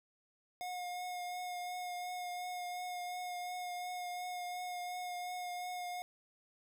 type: tone with vibrato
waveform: square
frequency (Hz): 719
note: F#5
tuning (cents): -50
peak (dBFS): -40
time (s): 0.61-6.02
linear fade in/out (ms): 0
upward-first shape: triangle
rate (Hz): 2.8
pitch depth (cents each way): 20
effects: none